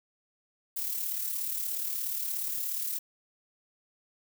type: noise with amplitude modulation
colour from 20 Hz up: violet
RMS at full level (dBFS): -31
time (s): 0.76-2.99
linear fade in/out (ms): 10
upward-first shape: sine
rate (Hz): 36.9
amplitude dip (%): 45
effects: none